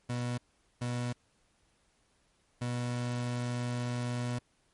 30% pulse tone bursts at uneven times, 122 Hz, B2, 21 cents flat, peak -29 dBFS, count 3, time 0.09-0.38 / 0.81-1.13 / 2.61-4.39 s, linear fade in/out 10 ms, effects pink hiss -71 dBFS RMS until 4.73 s + MP3 48 kbps

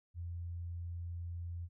sine tone, 86 Hz, F2, 26 cents flat, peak -39 dBFS, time 0.14-1.69 s, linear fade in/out 50 ms, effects none

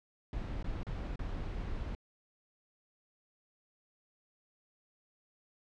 brown noise with dropouts, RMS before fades -38 dBFS, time 0.33-1.95 s, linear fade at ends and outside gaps 1 ms, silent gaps 0.627-0.643 / 0.832-0.867 / 1.158-1.192 s, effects low-pass 4000 Hz 12 dB/octave

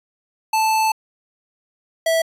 square tone pair in turn, 878 / 654.5 Hz, A5 / E5, -4 / -13 cents, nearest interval perfect fourth, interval 509 cents, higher first, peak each -16 dBFS, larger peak neither, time 0.53-0.92 / 2.06-2.22 s, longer first, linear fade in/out 5 ms, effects resampled to 32000 Hz

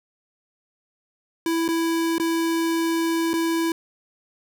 square tone with dropouts, 330.5 Hz, E4, 5 cents sharp, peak -21 dBFS, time 1.46-3.72 s, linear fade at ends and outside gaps 2 ms, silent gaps 1.68-1.687 / 2.182-2.198 / 3.333-3.338 s, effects none

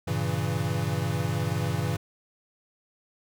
square chord, G diminished seventh, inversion none, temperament equal, 98 / 116.54 / 138.59 / 164.81 Hz, G2 / Bb2 / Db3 / Fb3, 0 / 0 / 0 / 0 cents, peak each -32 dBFS, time 0.07-1.97 s, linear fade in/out 10 ms, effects none

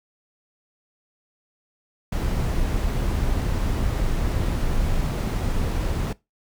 brown noise, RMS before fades -23 dBFS, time 2.12-6.13 s, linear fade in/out 5 ms, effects noise-tail reverb RT60 0.2 s tail -20 dB re dry

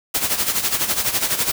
white noise with tremolo, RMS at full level -18 dBFS, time 0.14-1.52 s, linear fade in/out 10 ms, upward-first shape sine, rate 12 Hz, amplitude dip 70%, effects none

